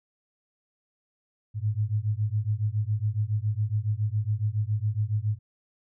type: beating tone pair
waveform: sine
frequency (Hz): 102.8 / 110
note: G#2 / A2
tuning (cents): -17 / 0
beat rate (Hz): 7.2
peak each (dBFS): -27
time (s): 1.54-5.39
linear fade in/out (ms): 50
effects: none